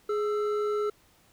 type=tone pair together; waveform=triangle; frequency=418.3 / 1333 Hz; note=G#4 / E6; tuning=+12 / +19 cents; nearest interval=octave + minor sixth; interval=2007 cents; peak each=-24 / -33 dBFS; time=0.09-0.9 s; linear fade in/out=5 ms; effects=pink hiss -62 dBFS RMS until 1.32 s